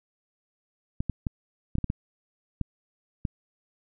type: clicks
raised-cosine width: 5 ms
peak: -15 dBFS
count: 9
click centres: 1.005 / 1.097 / 1.268 / 1.754 / 1.784 / 1.843 / 1.901 / 2.613 / 3.252 s
effects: none